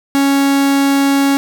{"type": "tone", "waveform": "45% pulse", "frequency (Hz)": 277.2, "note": "C#4", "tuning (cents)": 0, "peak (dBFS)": -10, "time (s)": [0.15, 1.37], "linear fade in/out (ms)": 0, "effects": []}